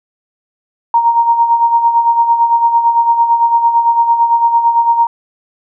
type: tone with tremolo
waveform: sine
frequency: 932.3 Hz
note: A#5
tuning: in tune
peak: -5 dBFS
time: 0.94-5.07 s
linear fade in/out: 2 ms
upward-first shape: sine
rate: 8.9 Hz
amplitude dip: 60%
effects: none